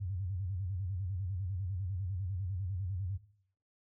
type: tone with vibrato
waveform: sine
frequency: 93.5 Hz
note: F#2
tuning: 19 cents sharp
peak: -34 dBFS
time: 0-3.18 s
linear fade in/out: 20 ms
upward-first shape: square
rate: 10 Hz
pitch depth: 120 cents each way
effects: noise-tail reverb RT60 0.6 s tail -17 dB re dry